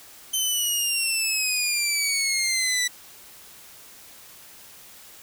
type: exponential sweep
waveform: 15% pulse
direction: down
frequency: 3092 to 1958 Hz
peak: -15 dBFS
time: 0.33-2.88 s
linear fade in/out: 10 ms
effects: white hiss -47 dBFS RMS until 5.22 s